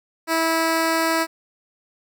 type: tone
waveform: 10% pulse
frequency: 326.2 Hz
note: E4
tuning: 18 cents flat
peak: -10 dBFS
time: 0.27-1.27 s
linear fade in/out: 50 ms
effects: none